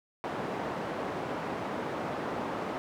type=band-pass noise; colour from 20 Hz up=white; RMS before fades=-35 dBFS; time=0.24-2.78 s; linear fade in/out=0 ms; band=140 to 850 Hz; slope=12 dB/octave; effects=none